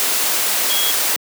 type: tone in noise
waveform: sine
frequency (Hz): 3313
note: G#7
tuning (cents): -5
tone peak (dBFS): -20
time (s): 0.7-0.91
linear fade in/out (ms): 0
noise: white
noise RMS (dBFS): -18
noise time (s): 0-1.16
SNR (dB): -5
effects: high-pass 300 Hz 12 dB/octave